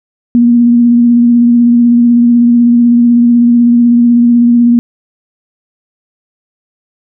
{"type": "tone with vibrato", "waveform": "sine", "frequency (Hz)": 238.3, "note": "A#3", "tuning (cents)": 38, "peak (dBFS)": -3, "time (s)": [0.35, 4.79], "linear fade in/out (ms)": 0, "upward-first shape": "triangle", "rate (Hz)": 16, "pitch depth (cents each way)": 26, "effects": []}